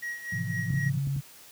triangle tone with tremolo, 1900 Hz, A#6, 33 cents sharp, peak -29 dBFS, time 0.02-0.9 s, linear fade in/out 10 ms, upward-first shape sine, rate 4 Hz, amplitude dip 70%
sine chord, F major seventh, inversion first, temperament just, 109.13 / 130.96 / 163.7 / 174.61 Hz, A2 / C3 / E3 / F3, -14 / +2 / -12 / 0 cents, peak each -33 / -34 / -36 / -36 dBFS, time 0.32-0.99 s, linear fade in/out 10 ms
sine tone, 138.59 Hz, C#3, in tune, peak -26 dBFS, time 0.69-1.21 s, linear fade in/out 20 ms
clicks, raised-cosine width 5 ms, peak -23 dBFS, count 4, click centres 0.705 / 0.739 / 1.072 / 1.164 s
effects white hiss -51 dBFS RMS until 1.51 s + high-pass 60 Hz 12 dB/octave

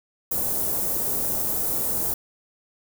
white band-stop noise, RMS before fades -25 dBFS, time 0.31-2.14 s, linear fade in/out 5 ms, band 640 to 12000 Hz, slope 12 dB/octave, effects none

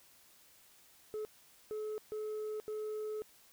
sine tone bursts at uneven times, 428.6 Hz, A4, 45 cents flat, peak -34 dBFS, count 4, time 1.14-1.25 / 1.71-1.98 / 2.12-2.6 / 2.68-3.22 s, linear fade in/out 0 ms, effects tanh soft clip ceiling -36 dBFS + white hiss -63 dBFS RMS until 3.52 s

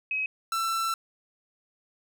sine / 45% pulse tone pair in turn, 2546 / 1337.8 Hz, D#7 / E6, +39 / +25 cents, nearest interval major seventh, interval 1114 cents, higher first, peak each -26 dBFS, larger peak neither, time 0.11-0.26 / 0.52-0.94 s, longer second, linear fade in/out 2 ms, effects none

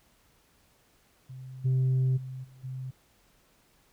sine tone with level steps, 130 Hz, C3, 11 cents flat, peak -40 / -20 / -36 / -50 / -34 dBFS, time 1.29-2.91 s, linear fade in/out 10 ms, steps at 1.64 / 2.16 / 2.43 / 2.63 s, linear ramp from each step 20 ms, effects tanh soft clip ceiling -21 dBFS + pink hiss -65 dBFS RMS until 3.92 s

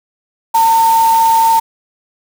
sine tone in noise, 906 Hz, A#5, 50 cents flat, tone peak -7 dBFS, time 0.54-1.6 s, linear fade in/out 10 ms, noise white, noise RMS -24 dBFS, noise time 0.54-1.6 s, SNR +14 dB, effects none

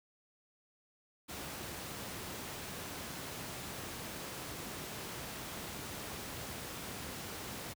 pink noise, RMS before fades -43 dBFS, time 1.28-7.74 s, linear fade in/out 20 ms, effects high-pass 80 Hz 12 dB/octave

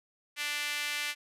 sawtooth tone with high-pass filter, 293.7 Hz, D4, in tune, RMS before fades -34 dBFS, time 0.36-1.15 s, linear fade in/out 50 ms, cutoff 2200 Hz, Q 2, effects resampled to 32000 Hz

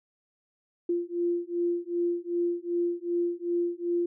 sine beating tone pair, 345.4 / 348 Hz, F4 / F4, -19 / -6 cents, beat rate 2.6 Hz, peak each -29 dBFS, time 0.89-4.06 s, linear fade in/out 5 ms, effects none

